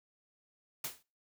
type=noise with exponential decay; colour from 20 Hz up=white; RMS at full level=-34 dBFS; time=0.84-1.03 s; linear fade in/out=5 ms; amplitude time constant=40 ms; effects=noise-tail reverb RT60 0.3 s tail -21 dB re dry